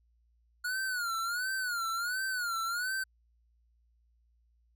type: tone with vibrato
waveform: square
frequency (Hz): 1441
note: F#6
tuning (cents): -46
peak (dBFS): -32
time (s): 0.64-3.04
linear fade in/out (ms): 10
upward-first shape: sine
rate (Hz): 1.4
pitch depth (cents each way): 130
effects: added 58 Hz sine -66 dBFS peak until 4.75 s